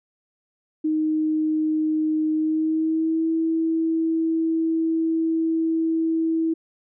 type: tone with pitch glide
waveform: sine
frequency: 311.1 to 324.9 Hz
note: D#4 to E4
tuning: 0 to -25 cents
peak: -19 dBFS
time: 0.84-6.54 s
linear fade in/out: 10 ms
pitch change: +75 cents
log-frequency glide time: 2.33-3.29 s
effects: none